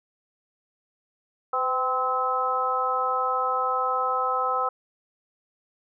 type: harmonic tone with a mistuned harmonic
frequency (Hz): 258.7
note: C4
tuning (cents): -19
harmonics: 2 / 3 / 4 / 5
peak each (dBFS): -30 / -29 / -29 / -25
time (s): 1.53-4.69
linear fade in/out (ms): 5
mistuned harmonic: 2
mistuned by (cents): -30
effects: none